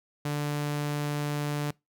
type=tone; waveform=sawtooth; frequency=146.83 Hz; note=D3; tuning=in tune; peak=-24 dBFS; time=0.25-1.71 s; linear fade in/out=5 ms; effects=noise-tail reverb RT60 0.2 s tail -24 dB re dry